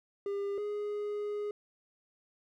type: tone pair in turn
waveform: triangle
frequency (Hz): 401.1 / 415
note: G4 / G#4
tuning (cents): +40 / -1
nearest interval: minor second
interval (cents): 59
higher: second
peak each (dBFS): -30 / -31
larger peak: first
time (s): 0.26-0.58 / 0.58-1.51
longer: second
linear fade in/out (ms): 2
effects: none